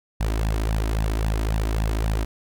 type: tone with flanger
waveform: sawtooth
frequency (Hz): 54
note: A1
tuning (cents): -32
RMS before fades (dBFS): -23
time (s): 0.2-2.25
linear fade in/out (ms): 10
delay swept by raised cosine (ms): 1.1 to 3.2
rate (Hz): 3.7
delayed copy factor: +0.7
effects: none